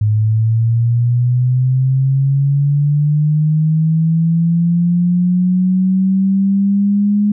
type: linear sweep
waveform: sine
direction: up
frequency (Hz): 105.5 to 207.7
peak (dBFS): -10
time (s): 0.01-7.32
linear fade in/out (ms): 5
effects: none